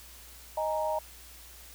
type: chord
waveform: sine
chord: D# suspended fourth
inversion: none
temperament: equal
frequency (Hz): 622.3 / 830.6 / 932.3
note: D#5 / G#5 / A#5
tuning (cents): 0 / 0 / 0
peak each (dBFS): -30 / -36 / -32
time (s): 0.57-0.99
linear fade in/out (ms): 5
effects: added 60 Hz sine -53 dBFS peak until 1.74 s + white hiss -51 dBFS RMS until 1.74 s